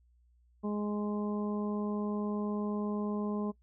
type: harmonic tone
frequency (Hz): 208.1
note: G#3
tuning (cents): +4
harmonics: 1 / 2 / 3 / 4 / 5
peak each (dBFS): -32 / -38 / -45 / -48 / -45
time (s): 0.63-3.52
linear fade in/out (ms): 20
effects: noise-tail reverb RT60 0.1 s tail -21 dB re dry + added 60 Hz sine -63 dBFS peak until 3.62 s